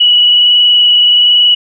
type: tone with frequency modulation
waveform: sine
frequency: 2936 Hz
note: F#7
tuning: 14 cents flat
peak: -4 dBFS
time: 0-1.55 s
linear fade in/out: 10 ms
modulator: 21.2 Hz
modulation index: 1.5
effects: none